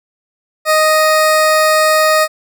20% pulse tone, 623 Hz, D#5, 2 cents sharp, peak -4 dBFS, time 0.65-2.28 s, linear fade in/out 50 ms, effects none

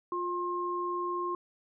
sine tone pair together, 352.8 / 1066 Hz, F4 / C6, +18 / +32 cents, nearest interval octave + perfect fifth, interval 1914 cents, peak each -34 / -32 dBFS, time 0.12-1.35 s, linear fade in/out 2 ms, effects none

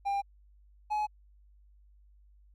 triangle tone pair in turn, 798 / 845.5 Hz, G5 / G#5, +31 / +31 cents, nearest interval minor second, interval 100 cents, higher second, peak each -26 dBFS, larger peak neither, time 0.05-0.22 / 0.9-1.07 s, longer neither, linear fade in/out 20 ms, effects added 50 Hz sine -57 dBFS peak until 2.54 s

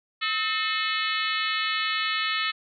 harmonic tone with a mistuned harmonic, 430.8 Hz, A4, 37 cents flat, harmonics 3 / 4 / 5 / 6 / 7 / 8 / 9 / 10, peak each -30 / -31 / -32 / -33 / -33 / -34 / -35 / -35 dBFS, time 0.21-2.52 s, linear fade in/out 20 ms, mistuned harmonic 4, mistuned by +73 cents, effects none

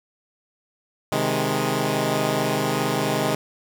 10% pulse chord, Ab major, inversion first, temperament equal, 130.81 / 155.56 / 207.7 Hz, C3 / Eb3 / Ab3, 0 / 0 / 0 cents, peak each -17 dBFS, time 1.12-3.35 s, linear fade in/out 2 ms, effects none

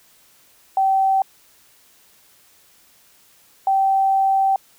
sine tone pair in turn, 772 / 775.8 Hz, G5 / G5, -27 / -18 cents, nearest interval unison, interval 9 cents, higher second, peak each -14 dBFS, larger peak neither, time 0.77-1.22 / 3.67-4.56 s, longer second, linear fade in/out 2 ms, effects white hiss -54 dBFS RMS until 4.78 s

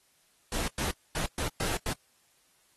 pink noise bursts at uneven times, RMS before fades -32 dBFS, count 6, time 0.52-0.68 / 0.78-0.91 / 1.15-1.26 / 1.38-1.48 / 1.6-1.77 / 1.86-1.93 s, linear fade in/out 2 ms, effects white hiss -67 dBFS RMS until 2.76 s + AAC 32 kbps

